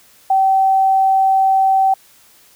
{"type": "tone", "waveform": "sine", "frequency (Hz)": 770, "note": "G5", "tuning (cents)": -31, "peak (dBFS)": -10, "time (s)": [0.3, 1.94], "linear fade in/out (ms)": 5, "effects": ["white hiss -49 dBFS RMS until 2.55 s"]}